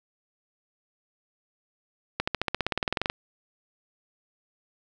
accelerating click train, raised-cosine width 0.3 ms, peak -9 dBFS, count 17, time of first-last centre 2.2-3.099 s, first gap 75 ms, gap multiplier 0.96, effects none

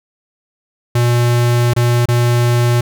square tone with dropouts, 120.3 Hz, B2, 45 cents flat, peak -11 dBFS, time 0.95-2.81 s, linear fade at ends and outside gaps 5 ms, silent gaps 1.736-1.763 / 2.057-2.085 s, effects none

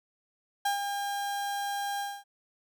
35% pulse tone with ADSR envelope, 805 Hz, G5, 46 cents sharp, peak -23 dBFS, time 0.65-2.24 s, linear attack 7 ms, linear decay 120 ms, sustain -6 dB, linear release 240 ms, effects none

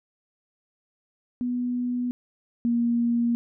sine tone pair in turn, 245.9 / 236.1 Hz, B3 / A#3, -7 / +22 cents, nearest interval minor second, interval 71 cents, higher first, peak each -24 / -20 dBFS, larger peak second, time 1.41-2.11 / 2.65-3.35 s, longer neither, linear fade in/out 0 ms, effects none

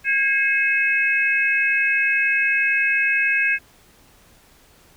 sine tone cluster, 1636 / 2162 / 2567 Hz, G#6 / C#7 / E7, -26 / -44 / -47 cents, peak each -20 / -23 / -20 dBFS, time 0.04-3.59 s, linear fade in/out 50 ms, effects pink hiss -53 dBFS RMS until 4.96 s

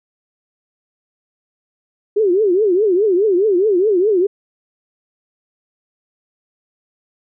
sine tone with vibrato, 392 Hz, G4, in tune, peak -11 dBFS, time 2.16-4.27 s, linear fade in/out 10 ms, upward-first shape triangle, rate 4.8 Hz, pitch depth 250 cents each way, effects none

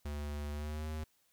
square tone with pitch glide, 73.42 to 77.61 Hz, D2 to D#2, 0 to -4 cents, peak -38 dBFS, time 0.05-1.04 s, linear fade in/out 5 ms, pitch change +96 cents, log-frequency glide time 0.52-0.87 s, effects white hiss -73 dBFS RMS until 1.32 s

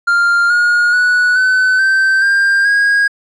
triangle tone with pitch steps, 1396.9 / 1434.5 / 1473.1 / 1512.8 / 1553.5 / 1595.4 / 1638.3 Hz, F6 / F6 / F#6 / F#6 / G6 / G6 / G#6, 0 / +46 / -8 / +38 / -16 / +30 / -24 cents, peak -7 dBFS, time 0.07-3.08 s, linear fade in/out 10 ms, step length 430 ms, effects resampled to 24000 Hz

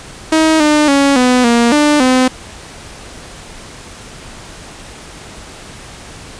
sawtooth tone with pitch steps, 317.2 / 300.7 / 278.9 / 250.4 / 235.7 / 296.7 / 256.2 Hz, D#4 / D4 / C#4 / B3 / A#3 / D4 / C4, +33 / +41 / +11 / +24 / +19 / +18 / -36 cents, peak -4 dBFS, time 0.32-2.28 s, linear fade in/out 5 ms, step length 280 ms, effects pink hiss -33 dBFS RMS until 6.39 s + resampled to 22050 Hz

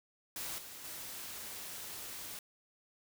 white noise with level steps, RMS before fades -41 / -49 / -45 dBFS, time 0.36-2.39 s, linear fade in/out 2 ms, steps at 0.58 / 0.84 s, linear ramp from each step 5 ms, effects none

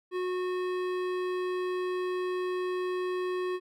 sine tone with hard clipping, 364.9 Hz, F#4, 24 cents flat, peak -31 dBFS, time 0.11-3.6 s, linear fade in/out 50 ms, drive 15 dB, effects none

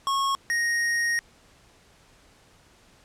square tone pair in turn, 1095 / 1868.3 Hz, C#6 / A#6, -22 / +3 cents, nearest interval major sixth, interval 925 cents, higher second, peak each -23 dBFS, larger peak neither, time 0.07-0.35 / 0.5-1.19 s, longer second, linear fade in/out 0 ms, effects pink hiss -57 dBFS RMS until 3.04 s + low-pass 9000 Hz 12 dB/octave

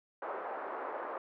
pink band-pass noise, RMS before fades -40 dBFS, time 0.22-1.18 s, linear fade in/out 2 ms, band 430 to 1400 Hz, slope 24 dB/octave, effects none

